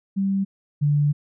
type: tone pair in turn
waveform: sine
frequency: 195.2 / 146.23 Hz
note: G3 / D3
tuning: -7 / -7 cents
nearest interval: perfect fourth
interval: 500 cents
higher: first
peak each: -19 / -16 dBFS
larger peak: second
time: 0.16-0.45 / 0.81-1.13 s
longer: second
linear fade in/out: 20 ms
effects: none